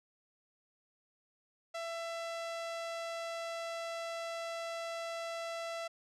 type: tone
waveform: sawtooth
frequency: 668 Hz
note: E5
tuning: 23 cents sharp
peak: -34 dBFS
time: 1.74-5.88 s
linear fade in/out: 10 ms
effects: low-pass 7000 Hz 12 dB/octave